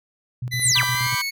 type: tone with tremolo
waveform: sine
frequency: 123.47 Hz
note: B2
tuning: in tune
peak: -24 dBFS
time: 0.42-1.15 s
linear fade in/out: 5 ms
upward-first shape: square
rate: 8.5 Hz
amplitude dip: 65%
type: tone with pitch glide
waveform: 25% pulse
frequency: 2000 to 2206 Hz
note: B6 to C#7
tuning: +21 to -9 cents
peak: -20 dBFS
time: 0.51-1.31 s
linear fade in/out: 20 ms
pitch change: +170 cents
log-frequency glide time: 0.93-1.14 s
type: linear sweep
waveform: sine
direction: down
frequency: 11180 to 287.2 Hz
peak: -16 dBFS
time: 0.6-0.84 s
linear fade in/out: 50 ms
type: chord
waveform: sawtooth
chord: G major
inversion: first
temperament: equal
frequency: 987.8 / 1174.7 / 1568 Hz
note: B5 / D6 / G6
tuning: 0 / 0 / 0 cents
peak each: -23 / -26 / -25 dBFS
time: 0.75-1.22 s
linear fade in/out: 10 ms
effects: none